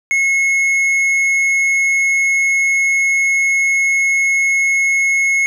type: tone with tanh clipping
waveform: sine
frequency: 2176 Hz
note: C#7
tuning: 33 cents flat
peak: -13 dBFS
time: 0.11-5.46 s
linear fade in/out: 0 ms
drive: 7 dB
effects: none